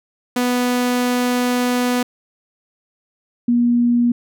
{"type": "tone pair in turn", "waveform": ["sawtooth", "sine"], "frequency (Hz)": [246.9, 239.6], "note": ["B3", "A#3"], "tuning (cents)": [0, 48], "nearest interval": "minor second", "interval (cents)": 52, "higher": "first", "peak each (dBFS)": -12, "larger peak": "neither", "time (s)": [[0.36, 2.03], [3.48, 4.12]], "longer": "first", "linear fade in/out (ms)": 5, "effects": []}